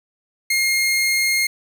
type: tone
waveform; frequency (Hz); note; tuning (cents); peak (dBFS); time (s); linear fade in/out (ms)
sawtooth; 2135; C7; +34; -13; 0.5-1.47; 5
effects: none